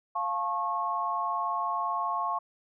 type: chord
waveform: sine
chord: F augmented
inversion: none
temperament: just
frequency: 698.5 / 873.1 / 1091.3 Hz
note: F5 / A5 / C#6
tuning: 0 / -14 / -27 cents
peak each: -34 / -34 / -29 dBFS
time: 0.15-2.39 s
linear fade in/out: 10 ms
effects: none